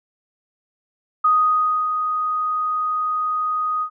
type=tone with ADSR envelope; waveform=sine; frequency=1246 Hz; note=D#6; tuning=2 cents sharp; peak=-12 dBFS; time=1.24-3.9 s; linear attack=9 ms; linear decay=630 ms; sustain=-7 dB; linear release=80 ms; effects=none